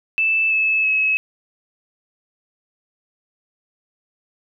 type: tone with pitch steps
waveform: sine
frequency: 2637 / 2605 / 2574 Hz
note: E7 / E7 / E7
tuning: 0 / -21 / -42 cents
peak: -15 dBFS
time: 0.18-1.17 s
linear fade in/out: 0 ms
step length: 330 ms
effects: none